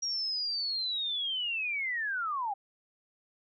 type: linear sweep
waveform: sine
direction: down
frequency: 5660 to 768 Hz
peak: -30 dBFS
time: 0.02-2.54 s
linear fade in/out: 10 ms
effects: none